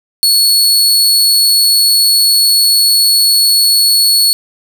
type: tone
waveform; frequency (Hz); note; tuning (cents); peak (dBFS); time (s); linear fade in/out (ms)
sawtooth; 4393; C#8; -16; -4; 0.23-4.33; 0
effects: none